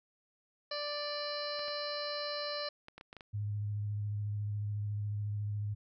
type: harmonic tone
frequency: 587.3 Hz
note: D5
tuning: in tune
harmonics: 1 / 2 / 3 / 4 / 5 / 7 / 8 / 9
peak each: -39 / -44 / -46 / -51 / -50 / -41 / -46 / -47 dBFS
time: 0.71-2.69 s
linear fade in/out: 5 ms
type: clicks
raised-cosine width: 0.3 ms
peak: -32 dBFS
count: 8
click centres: 1.593 / 1.682 / 2.884 / 2.98 / 3.011 / 3.129 / 3.167 / 3.208 s
type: tone with vibrato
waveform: sine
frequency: 103.83 Hz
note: G#2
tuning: in tune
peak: -33 dBFS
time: 3.33-5.75 s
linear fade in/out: 20 ms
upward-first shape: square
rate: 14 Hz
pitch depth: 15 cents each way
effects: none